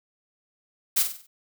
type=noise with echo; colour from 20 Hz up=blue; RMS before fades=-21 dBFS; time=0.96-1.03 s; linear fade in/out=10 ms; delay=48 ms; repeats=5; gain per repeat=-7 dB; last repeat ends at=1.27 s; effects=none